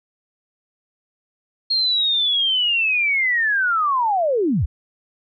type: linear sweep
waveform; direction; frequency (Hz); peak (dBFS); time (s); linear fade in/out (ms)
sine; down; 4259 to 49; -16; 1.7-4.66; 10
effects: none